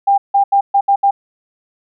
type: tone bursts at uneven times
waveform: sine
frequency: 797 Hz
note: G5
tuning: 28 cents sharp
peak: -8 dBFS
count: 6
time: 0.07-0.18 / 0.34-0.44 / 0.52-0.61 / 0.74-0.81 / 0.88-0.96 / 1.03-1.11 s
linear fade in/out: 10 ms
effects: none